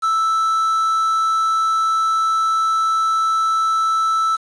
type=tone with quantisation; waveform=triangle; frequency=1318.5 Hz; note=E6; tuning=in tune; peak=-13 dBFS; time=0.02-4.37 s; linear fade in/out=20 ms; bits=6; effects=resampled to 22050 Hz

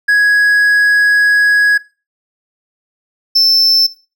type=tone pair in turn; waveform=triangle; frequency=1666 / 5312 Hz; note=G#6 / E8; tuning=+5 / +12 cents; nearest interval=octave + minor sixth; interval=2007 cents; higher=second; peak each=-5 dBFS; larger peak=neither; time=0.08-1.78 / 3.35-3.87 s; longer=first; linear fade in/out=10 ms; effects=noise-tail reverb RT60 0.3 s tail -18 dB re dry

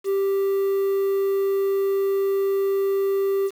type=tone with quantisation; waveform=triangle; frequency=392 Hz; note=G4; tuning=in tune; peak=-17 dBFS; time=0.04-3.51 s; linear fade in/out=50 ms; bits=7; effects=none

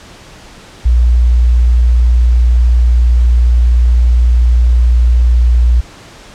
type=tone; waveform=sine; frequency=59.8 Hz; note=A#1; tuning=45 cents sharp; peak=-5 dBFS; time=0.85-5.81 s; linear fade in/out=10 ms; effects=pink hiss -36 dBFS RMS until 6.34 s + low-pass 7000 Hz 12 dB/octave

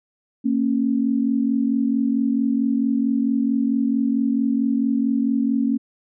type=tone pair together; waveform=sine; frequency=229.5 / 274 Hz; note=A#3 / C#4; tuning=-27 / -20 cents; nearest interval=minor third; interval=307 cents; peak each=-20 dBFS; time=0.44-5.78 s; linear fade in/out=20 ms; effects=none

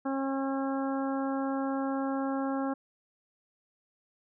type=harmonic tone; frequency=270.8 Hz; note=C#4; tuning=40 cents flat; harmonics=1 / 2 / 3 / 4 / 5 / 6; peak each=-30 / -36 / -37 / -41 / -42 / -47 dBFS; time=0.05-2.74 s; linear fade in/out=10 ms; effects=none

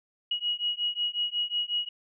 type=beating tone pair; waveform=sine; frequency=2900 / 2905.5 Hz; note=F#7 / F#7; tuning=-35 / -32 cents; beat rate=5.5 Hz; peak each=-30 dBFS; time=0.31-1.89 s; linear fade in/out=5 ms; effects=none

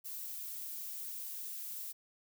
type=noise; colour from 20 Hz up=violet; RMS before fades=-43 dBFS; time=0.04-1.93 s; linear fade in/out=20 ms; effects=none

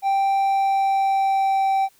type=tone with pitch glide; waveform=triangle; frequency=784 to 776.3 Hz; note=G5 to G5; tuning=0 to -17 cents; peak=-15 dBFS; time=0.02-1.89 s; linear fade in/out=50 ms; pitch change=-17 cents; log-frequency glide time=0.36-1.71 s; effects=white hiss -58 dBFS RMS until 1.99 s

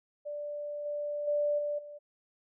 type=tone with level steps; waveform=sine; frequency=587.3 Hz; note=D5; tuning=in tune; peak=-35 / -32 / -26 / -30 / -43 dBFS; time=0.25-1.99 s; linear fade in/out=20 ms; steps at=0.85 / 1.27 / 1.58 / 1.78 s; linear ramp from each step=10 ms; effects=none

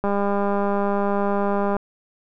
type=click train; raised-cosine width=1 ms; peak=-10 dBFS; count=348; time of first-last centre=0.04-1.766 s; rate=201 Hz; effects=none

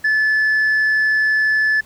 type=tone; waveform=sine; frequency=1734 Hz; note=A6; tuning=26 cents flat; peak=-11 dBFS; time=0.04-1.81 s; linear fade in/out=10 ms; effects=tanh soft clip ceiling -12 dBFS + pink hiss -48 dBFS RMS until 1.85 s

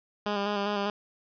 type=tone with vibrato; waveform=10% pulse; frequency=203.8 Hz; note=G#3; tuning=32 cents flat; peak=-19 dBFS; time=0.26-0.9 s; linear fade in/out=2 ms; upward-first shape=square; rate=5 Hz; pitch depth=26 cents each way; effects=resampled to 11025 Hz + 9-bit

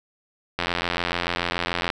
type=click train; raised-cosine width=0.3 ms; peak=-7 dBFS; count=115; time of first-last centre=0.59-1.902 s; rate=86.9 Hz; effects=none

